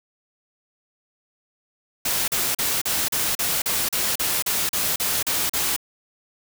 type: noise bursts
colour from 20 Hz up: white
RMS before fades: -23 dBFS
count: 14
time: 2.05-5.764 s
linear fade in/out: 5 ms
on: 230 ms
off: 38 ms
effects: none